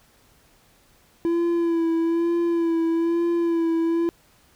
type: tone with vibrato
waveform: triangle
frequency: 335.4 Hz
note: E4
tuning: 30 cents sharp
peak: -17 dBFS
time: 1.25-4.09 s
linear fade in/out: 0 ms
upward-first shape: sine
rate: 1.1 Hz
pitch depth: 32 cents each way
effects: pink hiss -58 dBFS RMS until 4.55 s